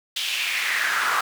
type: noise with high-pass filter sweep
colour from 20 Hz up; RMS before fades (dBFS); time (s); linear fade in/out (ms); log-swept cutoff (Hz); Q
brown; -24; 0.16-1.21; 5; 3300 to 1200; 3.6
effects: none